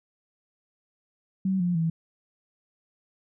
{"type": "tone with pitch steps", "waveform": "sine", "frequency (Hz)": [190.2, 176.44, 163.68], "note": ["F#3", "F3", "E3"], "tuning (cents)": [48, 18, -12], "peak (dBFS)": -22, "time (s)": [1.45, 1.9], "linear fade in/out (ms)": 5, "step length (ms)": 150, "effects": []}